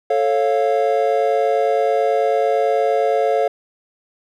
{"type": "chord", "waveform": "triangle", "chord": "A augmented", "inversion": "none", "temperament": "equal with one note detuned", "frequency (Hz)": [440, 548.9, 698.5], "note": ["A4", "C#5", "E#5"], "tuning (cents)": [0, -17, 0], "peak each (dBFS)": -17, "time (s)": [0.1, 3.48], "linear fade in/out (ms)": 5, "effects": []}